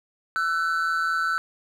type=tone pair together; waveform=triangle; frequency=1335.4 / 1500 Hz; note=E6 / F#6; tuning=+22 / +23 cents; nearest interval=major second; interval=201 cents; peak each=-23 dBFS; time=0.36-1.38 s; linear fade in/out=0 ms; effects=none